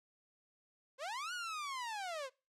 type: linear two-way sweep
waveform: sawtooth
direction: up then down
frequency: 493.9 to 1480 to 493.9 Hz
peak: -36 dBFS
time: 0.98-2.3 s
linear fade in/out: 50 ms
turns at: 1.33 s
effects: noise-tail reverb RT60 0.3 s tail -23 dB re dry + low-pass 8000 Hz 12 dB/octave